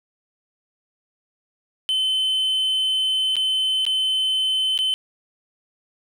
triangle tone with dropouts, 3060 Hz, G7, 42 cents flat, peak -17 dBFS, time 1.89-4.94 s, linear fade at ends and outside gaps 0 ms, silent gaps 3.356-3.366 / 3.852-3.865 / 4.777-4.789 s, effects none

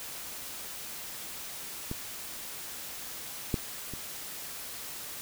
clicks, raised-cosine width 3 ms, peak -21 / -14 / -26 dBFS, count 3, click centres 1.914 / 3.542 / 3.937 s, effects white hiss -41 dBFS RMS until 5.21 s

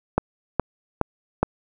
click train, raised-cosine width 1 ms, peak -4 dBFS, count 4, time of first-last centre 0.18-1.43 s, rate 2.4 Hz, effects none

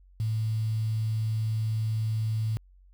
sine tone with quantisation, 110 Hz, A2, in tune, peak -25 dBFS, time 0.2-2.57 s, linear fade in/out 0 ms, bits 8, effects added 46 Hz sine -53 dBFS peak until 2.93 s

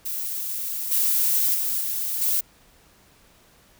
violet noise with level steps, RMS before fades -29 / -21 / -25 / -27 / -22 dBFS, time 0.05-2.41 s, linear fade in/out 10 ms, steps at 0.91 / 1.54 / 1.8 / 2.21 s, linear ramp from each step 10 ms, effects pink hiss -56 dBFS RMS until 3.79 s

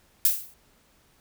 violet noise with exponential decay, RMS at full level -17 dBFS, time 0.25-0.54 s, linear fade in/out 0 ms, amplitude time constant 63 ms, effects pink hiss -62 dBFS RMS until 1.2 s

